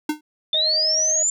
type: tone with exponential decay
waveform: square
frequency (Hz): 303.4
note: D#4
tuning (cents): -44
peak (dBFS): -17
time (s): 0.09-0.21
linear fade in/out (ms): 5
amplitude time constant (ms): 26
type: linear sweep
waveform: sine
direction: up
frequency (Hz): 3520 to 7240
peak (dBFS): -17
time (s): 0.53-1.3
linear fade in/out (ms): 2
type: tone with tremolo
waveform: triangle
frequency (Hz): 625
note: D#5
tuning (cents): +8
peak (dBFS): -25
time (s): 0.54-1.23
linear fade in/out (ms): 5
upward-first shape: sine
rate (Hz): 9.3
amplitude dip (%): 25
effects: none